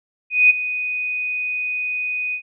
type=tone with ADSR envelope; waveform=sine; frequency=2489 Hz; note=D#7; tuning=in tune; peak=-7 dBFS; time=0.3-2.42 s; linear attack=200 ms; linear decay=17 ms; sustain=-14 dB; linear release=81 ms; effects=none